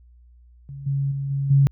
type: tone with level steps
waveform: sine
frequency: 138.59 Hz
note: C#3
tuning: in tune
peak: -33 / -20 / -24 / -21 / -12 dBFS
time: 0.69-1.67 s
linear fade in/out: 0 ms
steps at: 0.86 / 1.11 / 1.3 / 1.5 s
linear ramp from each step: 10 ms
effects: added 60 Hz sine -48 dBFS peak until 1.71 s